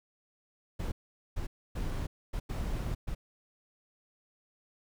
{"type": "noise bursts at uneven times", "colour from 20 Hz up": "brown", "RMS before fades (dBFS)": -34, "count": 6, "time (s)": [[0.79, 0.92], [1.36, 1.47], [1.75, 2.07], [2.33, 2.4], [2.49, 2.95], [3.07, 3.15]], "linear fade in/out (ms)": 10, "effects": []}